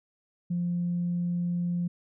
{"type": "tone", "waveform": "sine", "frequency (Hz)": 174.61, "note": "F3", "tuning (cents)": 0, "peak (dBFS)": -25, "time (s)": [0.5, 1.88], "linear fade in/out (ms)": 10, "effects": ["tanh soft clip ceiling -21 dBFS"]}